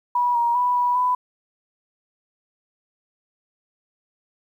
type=tone with pitch steps; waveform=sine; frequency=974 / 945 / 985 / 978 / 996 Hz; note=B5 / A#5 / B5 / B5 / B5; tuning=-24 / +23 / -5 / -17 / +14 cents; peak=-17 dBFS; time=0.15-1.15 s; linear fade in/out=5 ms; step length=200 ms; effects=9-bit